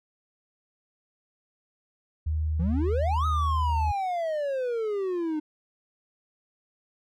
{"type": "tone", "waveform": "sine", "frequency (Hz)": 77.78, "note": "D#2", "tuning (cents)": 0, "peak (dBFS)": -24, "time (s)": [2.26, 3.92], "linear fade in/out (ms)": 10}
{"type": "exponential two-way sweep", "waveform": "triangle", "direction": "up then down", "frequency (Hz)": [155.56, 1282, 300], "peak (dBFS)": -24, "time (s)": [2.59, 5.4], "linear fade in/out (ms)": 10, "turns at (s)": 3.26}
{"effects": []}